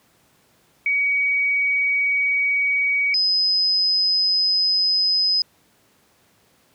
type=tone pair in turn; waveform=sine; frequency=2259 / 5042 Hz; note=C#7 / D#8; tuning=+32 / +22 cents; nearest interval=octave + major second; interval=1390 cents; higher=second; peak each=-17 / -16 dBFS; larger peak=second; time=0.86-3.14 / 3.14-5.42 s; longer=neither; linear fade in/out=2 ms; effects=pink hiss -59 dBFS RMS until 6.74 s + high-pass 100 Hz 12 dB/octave